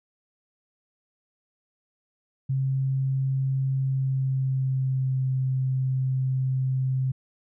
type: tone with pitch glide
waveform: sine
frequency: 133.8 to 130.97 Hz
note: C3 to C3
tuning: +39 to +2 cents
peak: -22 dBFS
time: 2.49-7.12 s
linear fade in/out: 10 ms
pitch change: -37 cents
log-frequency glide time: 3.78-5.28 s
effects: none